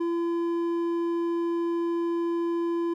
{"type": "tone with hard clipping", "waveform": "sine", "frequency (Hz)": 339.2, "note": "E4", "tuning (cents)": 50, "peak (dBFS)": -26, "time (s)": [0, 2.94], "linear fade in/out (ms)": 10, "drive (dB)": 6, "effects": []}